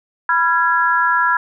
sine chord, F diminished, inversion second, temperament equal with one note detuned, 987.8 / 1371.3 / 1661.2 Hz, Cb6 / F6 / Ab6, 0 / -32 / 0 cents, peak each -17 dBFS, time 0.29-1.37 s, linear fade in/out 2 ms, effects none

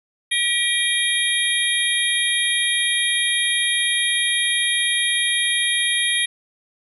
sine tone cluster, 1929 / 2365 / 3240 / 3723 / 10660 Hz, B6 / D7 / G#7 / A#7 / E9, -41 / +12 / -43 / -3 / +18 cents, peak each -24 dBFS, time 0.31-6.26 s, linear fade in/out 10 ms, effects none

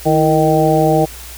harmonic tone with a mistuned harmonic, 155.5 Hz, D#3, 1 cent flat, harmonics 1 / 2 / 3 / 4 / 5, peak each -16 / -16 / -16 / -16 / -16 dBFS, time 0.05-1.06 s, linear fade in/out 20 ms, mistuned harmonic 2, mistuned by +72 cents, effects added 60 Hz sine -34 dBFS peak until 1.37 s + white hiss -34 dBFS RMS until 1.37 s

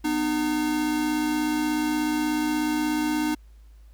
square tone pair together, 247.6 / 304.2 Hz, B3 / D#4, +5 / -39 cents, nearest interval major third, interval 356 cents, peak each -31 / -24 dBFS, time 0.04-3.35 s, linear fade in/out 10 ms, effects added 53 Hz sine -46 dBFS peak until 3.93 s + pink hiss -66 dBFS RMS until 3.93 s

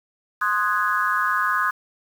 sine chord, Ab dominant seventh, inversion first, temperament equal, 1046.5 / 1244.5 / 1480 / 1661.2 Hz, C6 / Eb6 / Gb6 / Ab6, 0 / 0 / 0 / 0 cents, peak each -25 / -23 / -25 / -25 dBFS, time 0.41-1.71 s, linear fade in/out 10 ms, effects 7-bit

